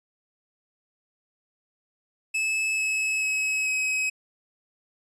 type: tone with pitch steps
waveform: 45% pulse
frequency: 2602 / 2583 / 2563 / 2544 Hz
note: E7 / E7 / E7 / D#7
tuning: -23 / -36 / -49 / +38 cents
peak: -23 dBFS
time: 2.34-4.1 s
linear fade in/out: 10 ms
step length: 440 ms
effects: resampled to 22050 Hz